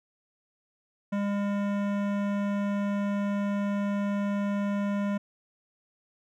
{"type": "tone with hard clipping", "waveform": "sine", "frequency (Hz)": 202.1, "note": "G#3", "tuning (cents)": -47, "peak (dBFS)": -28, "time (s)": [1.12, 5.18], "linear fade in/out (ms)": 10, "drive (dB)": 17, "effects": []}